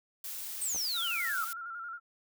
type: noise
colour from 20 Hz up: blue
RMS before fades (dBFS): -40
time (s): 0.24-1.53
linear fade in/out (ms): 2
type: exponential sweep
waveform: sine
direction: down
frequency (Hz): 8720 to 1231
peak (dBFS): -31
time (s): 0.61-1.45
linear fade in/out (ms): 10
type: clicks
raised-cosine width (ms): 1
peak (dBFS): -32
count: 2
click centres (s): 0.748 / 0.761
type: tone with vibrato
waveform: sine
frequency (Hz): 1381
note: F6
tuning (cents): -20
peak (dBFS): -38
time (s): 0.93-2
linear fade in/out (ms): 50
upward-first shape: square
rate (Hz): 11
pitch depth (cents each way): 47
effects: none